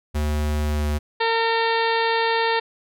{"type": "tone with pitch glide", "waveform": "square", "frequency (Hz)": [75, 74.52], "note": ["D2", "D2"], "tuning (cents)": [37, 26], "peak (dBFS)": -21, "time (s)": [0.14, 0.99], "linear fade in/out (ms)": 20, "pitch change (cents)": -11, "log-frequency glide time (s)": [0.66, 0.85]}
{"type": "harmonic tone", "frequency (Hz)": 455.8, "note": "A#4", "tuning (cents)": -39, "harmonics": [1, 2, 3, 4, 5, 6, 7, 8, 9, 10], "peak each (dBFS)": [-23, -22, -32, -26, -33, -32, -36, -32, -35, -36], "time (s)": [1.2, 2.6], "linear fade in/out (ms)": 10}
{"effects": []}